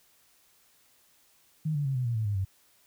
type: tone with pitch steps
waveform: sine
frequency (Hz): 155.56 / 145.14 / 135.42 / 126.35 / 117.89 / 110 / 102.63 / 95.76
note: D#3 / D3 / C#3 / B2 / A#2 / A2 / G#2 / G2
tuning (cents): 0 / -20 / -40 / +40 / +20 / 0 / -20 / -40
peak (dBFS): -26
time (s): 1.65-2.45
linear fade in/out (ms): 10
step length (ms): 100
effects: white hiss -64 dBFS RMS until 2.86 s